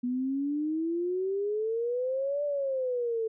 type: exponential two-way sweep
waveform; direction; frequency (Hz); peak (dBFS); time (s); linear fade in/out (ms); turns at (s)
sine; up then down; 243 to 587.3 to 439.9; -27; 0.03-3.28; 10; 2.44
effects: none